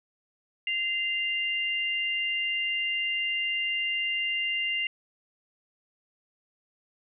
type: tone pair together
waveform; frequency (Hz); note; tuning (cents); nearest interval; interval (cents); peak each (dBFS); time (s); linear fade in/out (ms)
sine; 2074 / 2794; C7 / F7; -16 / 0; perfect fourth; 516; -30 / -28; 0.67-4.87; 2
effects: none